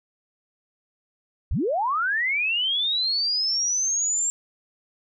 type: linear sweep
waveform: sine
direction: up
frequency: 32.7 to 7459 Hz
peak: -21 dBFS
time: 1.51-4.3 s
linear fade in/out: 0 ms
effects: none